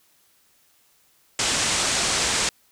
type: low-pass noise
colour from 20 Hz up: white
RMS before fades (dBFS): -23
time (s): 1.39-2.49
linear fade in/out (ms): 2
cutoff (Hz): 8600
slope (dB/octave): 48
effects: white hiss -61 dBFS RMS until 2.71 s

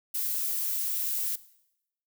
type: noise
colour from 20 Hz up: violet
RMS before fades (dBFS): -30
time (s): 0.14-1.36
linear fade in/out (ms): 10
effects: noise-tail reverb RT60 0.8 s tail -18 dB re dry

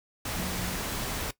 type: tone in noise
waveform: sine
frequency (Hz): 181.3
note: F#3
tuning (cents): -35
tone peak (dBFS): -35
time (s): 0.36-0.76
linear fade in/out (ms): 5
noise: pink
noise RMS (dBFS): -33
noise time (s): 0.25-1.31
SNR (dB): -5
effects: noise-tail reverb RT60 0.1 s tail -17 dB re dry

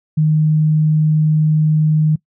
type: tone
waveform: sine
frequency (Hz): 154.6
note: D#3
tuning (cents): -11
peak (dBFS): -10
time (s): 0.17-2.16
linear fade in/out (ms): 10
effects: noise-tail reverb RT60 0.1 s tail -22 dB re dry

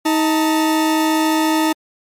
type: tone pair together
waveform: 40% pulse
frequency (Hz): 315.8 / 893.2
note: D#4 / A5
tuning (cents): +26 / +26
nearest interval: octave + tritone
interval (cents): 1800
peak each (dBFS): -14 / -19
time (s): 0.05-1.73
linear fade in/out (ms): 10
effects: MP3 64 kbps

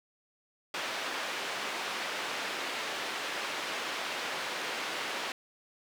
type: band-pass noise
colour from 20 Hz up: white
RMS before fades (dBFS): -36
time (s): 0.74-5.32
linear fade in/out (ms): 2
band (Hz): 320 to 2900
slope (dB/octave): 12
effects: none

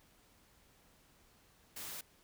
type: noise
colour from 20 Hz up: white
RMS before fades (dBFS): -45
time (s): 1.76-2.01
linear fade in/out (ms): 5
effects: pink hiss -67 dBFS RMS until 2.23 s

